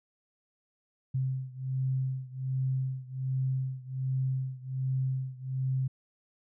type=beating tone pair; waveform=sine; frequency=130.81 / 132.11 Hz; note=C3 / C3; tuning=0 / +17 cents; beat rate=1.3 Hz; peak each=-31 / -33 dBFS; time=1.14-5.88 s; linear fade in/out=10 ms; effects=none